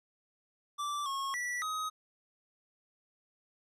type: tone with pitch steps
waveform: square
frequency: 1168 / 1091 / 1954 / 1260 Hz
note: D6 / C#6 / B6 / D#6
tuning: -10 / -28 / -19 / +21 cents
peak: -34 dBFS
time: 0.78-1.9 s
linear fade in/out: 20 ms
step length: 280 ms
effects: low-pass 10000 Hz 12 dB/octave